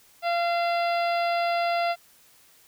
harmonic tone with a mistuned harmonic, 688 Hz, F5, 26 cents flat, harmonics 1 / 2 / 3 / 4 / 5 / 6 / 7, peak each -23 / -32 / -34 / -36 / -41 / -42 / -41 dBFS, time 0.22-1.96 s, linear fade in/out 50 ms, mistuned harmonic 4, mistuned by -22 cents, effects white hiss -57 dBFS RMS until 2.67 s

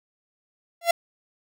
45% pulse tone with exponential growth, 682 Hz, F5, 41 cents flat, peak -13 dBFS, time 0.81-0.91 s, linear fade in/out 5 ms, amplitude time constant 21 ms, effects none

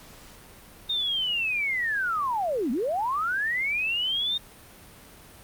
sine linear two-way sweep, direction down then up, 3700 to 214.3 to 3700 Hz, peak -24 dBFS, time 0.89-4.38 s, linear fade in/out 10 ms, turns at 2.71 s, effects pink hiss -49 dBFS RMS until 5.43 s + Opus 48 kbps

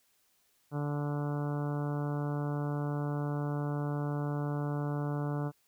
harmonic tone, 145.8 Hz, D3, 12 cents flat, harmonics 1 / 2 / 3 / 4 / 5 / 6 / 7 / 8 / 9 / 10, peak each -32 / -38 / -42 / -44 / -46 / -48 / -49 / -50 / -51 / -52 dBFS, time 0.71-5.52 s, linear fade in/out 50 ms, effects white hiss -71 dBFS RMS until 5.67 s

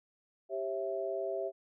sine chord, C# diminished, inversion second, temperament equal with one note detuned, 392 / 541.7 / 659.3 Hz, G4 / C#5 / E5, 0 / -40 / 0 cents, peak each -37 / -39 / -36 dBFS, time 0.49-1.52 s, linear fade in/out 50 ms, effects none

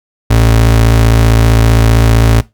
square ring-modulated tone, 85 Hz, F2, 46 cents flat, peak -3 dBFS, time 0.3-2.41 s, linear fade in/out 10 ms, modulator 27.7 Hz, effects noise-tail reverb RT60 0.2 s tail -18 dB re dry

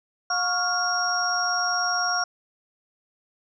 sine tone cluster, 718 / 1111 / 1406 / 5590 Hz, F5 / C#6 / F6 / F8, +48 / +4 / +11 / +1 cents, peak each -28 / -31 / -26 / -26 dBFS, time 0.3-2.24 s, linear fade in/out 5 ms, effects none

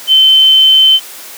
sine tone, 3077 Hz, G7, 33 cents flat, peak -3 dBFS, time 0.07-1 s, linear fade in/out 50 ms, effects white hiss -30 dBFS RMS until 1.37 s + high-pass 300 Hz 12 dB/octave

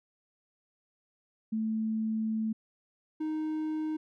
sine / triangle tone pair in turn, 220 / 311.1 Hz, A3 / D#4, 0 / 0 cents, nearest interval tritone, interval 600 cents, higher second, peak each -28 dBFS, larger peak neither, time 1.52-2.53 / 3.2-3.97 s, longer first, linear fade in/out 10 ms, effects none

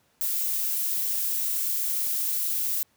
violet noise, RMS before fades -27 dBFS, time 0.21-2.83 s, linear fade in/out 0 ms, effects pink hiss -66 dBFS RMS until 2.96 s + high-pass 80 Hz 12 dB/octave

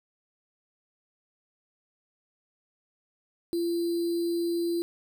sine tone with sample-and-hold, 340.9 Hz, F4, 42 cents flat, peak -25 dBFS, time 3.53-4.82 s, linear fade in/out 0 ms, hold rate 4410 Hz, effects none

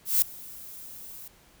violet noise with ADSR envelope, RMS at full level -20 dBFS, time 0.05-1.28 s, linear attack 170 ms, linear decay 3 ms, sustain -23 dB, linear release 4 ms, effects pink hiss -58 dBFS RMS until 1.6 s

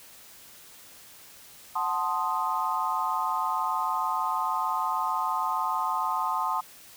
sine chord, F# diminished seventh, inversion none, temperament equal, 740 / 880 / 1046.5 / 1244.5 Hz, F#5 / A5 / C6 / Eb6, 0 / 0 / 0 / 0 cents, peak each -34 / -30 / -29 / -31 dBFS, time 1.75-6.61 s, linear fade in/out 10 ms, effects white hiss -50 dBFS RMS until 6.96 s

